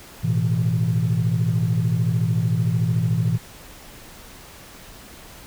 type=chord; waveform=sine; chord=A suspended second; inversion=none; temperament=equal; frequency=110 / 123.47 / 164.81 Hz; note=A2 / B2 / E3; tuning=0 / 0 / 0 cents; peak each=-21 dBFS; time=0.23-3.38 s; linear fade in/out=20 ms; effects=tanh soft clip ceiling -12 dBFS + pink hiss -43 dBFS RMS until 5.46 s